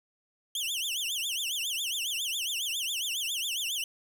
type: tone with vibrato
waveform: sawtooth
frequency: 3091 Hz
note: G7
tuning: 25 cents flat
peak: -27 dBFS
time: 0.55-3.84 s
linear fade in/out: 2 ms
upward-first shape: triangle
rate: 7.3 Hz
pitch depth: 290 cents each way
effects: none